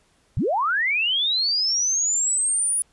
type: linear sweep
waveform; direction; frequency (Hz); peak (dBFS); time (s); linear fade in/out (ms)
sine; up; 72.9 to 9860; -19; 0.37-2.82; 0
effects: pink hiss -62 dBFS RMS until 2.92 s + resampled to 24000 Hz